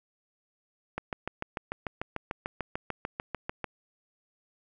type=click train; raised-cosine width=0.5 ms; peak=-17 dBFS; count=19; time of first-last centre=0.98-3.643 s; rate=6.76 Hz; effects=none